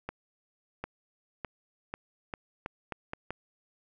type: accelerating click train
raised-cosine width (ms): 0.5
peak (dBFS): -20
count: 9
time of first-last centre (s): 0.09-3.306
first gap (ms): 750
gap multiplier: 0.81
effects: none